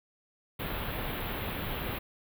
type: band-stop noise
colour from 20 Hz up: pink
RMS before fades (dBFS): -35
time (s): 0.59-1.99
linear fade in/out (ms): 10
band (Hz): 3700 to 12000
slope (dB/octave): 48
effects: none